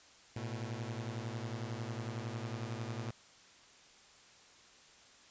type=beating tone pair; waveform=sawtooth; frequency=110.2 / 121.2 Hz; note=A2 / B2; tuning=+3 / -32 cents; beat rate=11 Hz; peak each=-37 / -38 dBFS; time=0.36-3.11 s; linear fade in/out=5 ms; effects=white hiss -60 dBFS RMS until 5.3 s + resampled to 16000 Hz